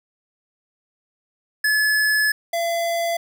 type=tone pair in turn; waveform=square; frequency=1714 / 677.8 Hz; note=A6 / E5; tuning=-46 / +48 cents; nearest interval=octave + major third; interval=1606 cents; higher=first; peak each=-17 / -21 dBFS; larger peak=first; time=1.64-2.32 / 2.53-3.17 s; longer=first; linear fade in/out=5 ms; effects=none